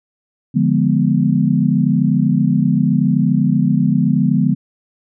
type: chord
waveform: sine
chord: D diminished seventh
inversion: none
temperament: equal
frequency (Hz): 146.83 / 174.61 / 207.7 / 246.9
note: D3 / F3 / Ab3 / Cb4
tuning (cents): 0 / 0 / 0 / 0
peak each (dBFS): -17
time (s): 0.54-4.55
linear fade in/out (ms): 20
effects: none